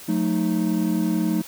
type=chord; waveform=triangle; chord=D# diminished; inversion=first; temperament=equal with one note detuned; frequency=181.09 / 220 / 311.1 Hz; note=F#3 / A3 / D#4; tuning=-37 / 0 / 0 cents; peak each=-22 dBFS; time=0.08-1.42 s; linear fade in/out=10 ms; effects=white hiss -41 dBFS RMS until 1.47 s